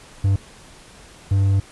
triangle tone bursts at uneven times, 98 Hz, G2, in tune, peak -12 dBFS, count 2, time 0.24-0.36 / 1.31-1.6 s, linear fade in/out 5 ms, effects pink hiss -45 dBFS RMS until 1.71 s + resampled to 24000 Hz

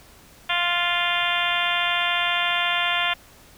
harmonic tone, 349.2 Hz, F4, in tune, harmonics 2 / 3 / 4 / 5 / 6 / 7 / 8 / 9 / 10, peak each -29 / -29 / -29 / -29 / -29 / -29 / -29 / -29 / -29 dBFS, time 0.49-3.14 s, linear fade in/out 10 ms, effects pink hiss -50 dBFS RMS until 3.57 s

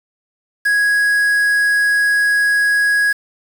triangle tone with quantisation, 1661.2 Hz, G#6, in tune, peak -10 dBFS, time 0.65-3.13 s, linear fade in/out 10 ms, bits 5, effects none

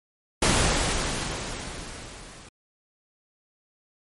pink noise with level ramp, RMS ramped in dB -19 to -46 dBFS, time 0.42-2.49 s, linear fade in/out 5 ms, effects MP3 48 kbps

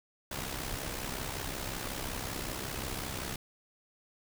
pink noise with amplitude modulation, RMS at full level -35 dBFS, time 0.31-3.36 s, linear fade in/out 5 ms, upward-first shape sine, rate 65.4 Hz, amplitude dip 60%, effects none

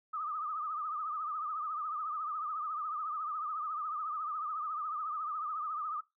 sine tone with vibrato, 1234 Hz, D#6, 15 cents flat, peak -34 dBFS, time 0.13-6.01 s, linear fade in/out 10 ms, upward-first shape triangle, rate 14 Hz, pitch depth 110 cents each way, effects noise-tail reverb RT60 0.2 s tail -21 dB re dry

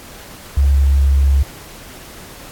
sine tone with pitch glide, 69.3 to 68.82 Hz, C#2 to C#2, 0 to -12 cents, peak -9 dBFS, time 0.57-1.43 s, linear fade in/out 5 ms, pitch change -12 cents, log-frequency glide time 0.72-1.15 s, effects pink hiss -37 dBFS RMS until 2.51 s + AAC 64 kbps

